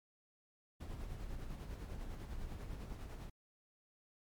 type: noise with tremolo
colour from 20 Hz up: brown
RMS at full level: -43 dBFS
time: 0.8-3.3 s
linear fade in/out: 10 ms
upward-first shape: sine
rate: 10 Hz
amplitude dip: 45%
effects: MP3 96 kbps